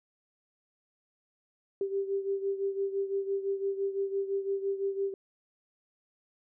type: beating tone pair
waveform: sine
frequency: 392 / 397.9 Hz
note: G4 / G4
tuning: 0 / +26 cents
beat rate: 5.9 Hz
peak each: -30 / -35 dBFS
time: 1.81-5.14 s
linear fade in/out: 2 ms
effects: none